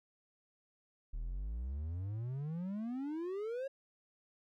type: exponential sweep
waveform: triangle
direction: up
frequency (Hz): 36.39 to 554.4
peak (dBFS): -35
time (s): 1.13-3.68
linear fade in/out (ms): 10
effects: none